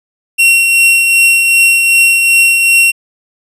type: tone with tremolo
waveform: 45% pulse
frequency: 2734 Hz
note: F7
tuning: 37 cents flat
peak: -4 dBFS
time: 0.38-2.92 s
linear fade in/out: 20 ms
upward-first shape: triangle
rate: 2.6 Hz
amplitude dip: 40%
effects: resampled to 32000 Hz